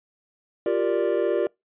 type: chord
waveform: triangle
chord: G minor seventh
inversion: third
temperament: equal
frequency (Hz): 349.2 / 392 / 466.2 / 587.3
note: F4 / G4 / Bb4 / D5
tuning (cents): 0 / 0 / 0 / 0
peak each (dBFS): -24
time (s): 0.66-1.47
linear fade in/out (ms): 2
effects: noise-tail reverb RT60 0.2 s tail -26 dB re dry + resampled to 8000 Hz